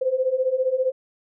sine beating tone pair, 507 / 522 Hz, B4 / C5, +45 / -4 cents, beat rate 15 Hz, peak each -24 / -21 dBFS, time 0.01-0.92 s, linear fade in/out 10 ms, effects none

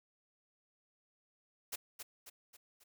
white noise with echo, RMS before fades -40 dBFS, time 1.72-1.76 s, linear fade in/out 10 ms, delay 270 ms, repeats 4, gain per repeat -6 dB, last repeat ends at 2.84 s, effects none

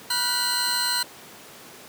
sawtooth tone cluster, 975 / 1432 / 1515 / 4113 Hz, B5 / F6 / F#6 / C8, -23 / +43 / +40 / -30 cents, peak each -26 / -29 / -28 / -21 dBFS, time 0.1-1.03 s, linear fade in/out 5 ms, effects pink hiss -44 dBFS RMS until 1.88 s + high-pass 200 Hz 12 dB/octave

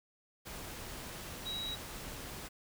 sine tone in noise, 3853 Hz, B7, 44 cents flat, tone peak -37 dBFS, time 1.45-1.76 s, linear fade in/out 20 ms, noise pink, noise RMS -45 dBFS, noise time 0.45-2.49 s, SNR +5 dB, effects none

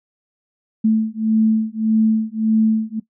sine beating tone pair, 219 / 220.7 Hz, A3 / A3, -8 / +5 cents, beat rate 1.7 Hz, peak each -17 dBFS, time 0.84-3 s, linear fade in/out 10 ms, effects noise-tail reverb RT60 0.1 s tail -17 dB re dry

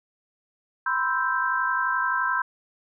sine chord, C major seventh, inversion third, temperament equal with one note detuned, 987.8 / 1039.3 / 1318.5 / 1568 Hz, B5 / C6 / E6 / G6, 0 / -12 / 0 / 0 cents, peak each -29 / -28 / -29 / -25 dBFS, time 0.86-2.42 s, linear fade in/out 5 ms, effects none

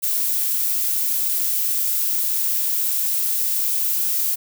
violet noise, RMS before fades -21 dBFS, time 0.02-4.36 s, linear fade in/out 20 ms, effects none

